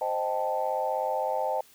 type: chord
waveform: sine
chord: A half-diminished seventh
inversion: first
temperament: equal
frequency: 523.3 / 622.3 / 784 / 880 Hz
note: C5 / Eb5 / G5 / A5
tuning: 0 / 0 / 0 / 0 cents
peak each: -31 dBFS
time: 0.01-1.61 s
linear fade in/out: 5 ms
effects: tanh soft clip ceiling -15 dBFS + white hiss -57 dBFS RMS until 1.74 s